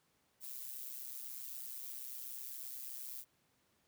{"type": "noise with amplitude modulation", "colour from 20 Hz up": "violet", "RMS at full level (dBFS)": -43, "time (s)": [0.4, 3.25], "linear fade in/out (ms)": 50, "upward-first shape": "sine", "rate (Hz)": 128, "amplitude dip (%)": 75, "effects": ["pink hiss -75 dBFS RMS until 3.87 s", "high-pass 100 Hz 12 dB/octave"]}